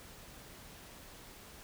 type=silence; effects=pink hiss -53 dBFS RMS until 1.63 s